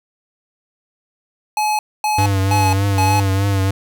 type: tone bursts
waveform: square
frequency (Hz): 850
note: G#5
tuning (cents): +40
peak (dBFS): -16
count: 4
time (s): 1.57-3.2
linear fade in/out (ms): 2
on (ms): 220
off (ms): 250
type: tone with vibrato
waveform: square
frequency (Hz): 98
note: G2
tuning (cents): 0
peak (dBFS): -15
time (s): 2.18-3.71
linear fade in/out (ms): 5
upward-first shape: triangle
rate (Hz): 3.3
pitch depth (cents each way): 52
effects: none